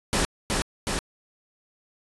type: noise with echo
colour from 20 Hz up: pink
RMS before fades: -23 dBFS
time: 0.13-0.25 s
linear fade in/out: 0 ms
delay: 370 ms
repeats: 2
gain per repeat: -2 dB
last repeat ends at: 0.99 s
effects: resampled to 24000 Hz